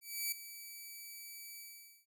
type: tone with ADSR envelope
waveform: 5% pulse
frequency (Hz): 2302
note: D7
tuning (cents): -35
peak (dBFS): -24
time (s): 0.01-2.06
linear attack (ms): 310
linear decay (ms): 5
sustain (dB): -14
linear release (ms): 480
effects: none